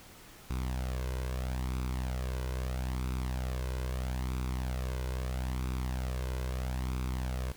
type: tone with flanger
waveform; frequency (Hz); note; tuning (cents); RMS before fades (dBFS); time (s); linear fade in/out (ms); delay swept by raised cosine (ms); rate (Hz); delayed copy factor
sawtooth; 63.5; B1; +49; -34; 0.5-7.52; 5; 0.81 to 2.01; 0.77; +0.6
effects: pink hiss -53 dBFS RMS until 7.56 s